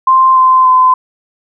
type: tone with pitch steps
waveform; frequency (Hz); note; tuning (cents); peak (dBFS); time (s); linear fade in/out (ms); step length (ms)
sine; 1046.5 / 1035.1 / 1023.8; C6 / C6 / C6; 0 / -19 / -38; -4; 0.07-0.94; 5; 290
effects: none